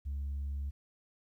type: tone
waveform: sine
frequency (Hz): 70.1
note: C#2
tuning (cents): +20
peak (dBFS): -32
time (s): 0.05-0.71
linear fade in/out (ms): 20
effects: tanh soft clip ceiling -32 dBFS + 12-bit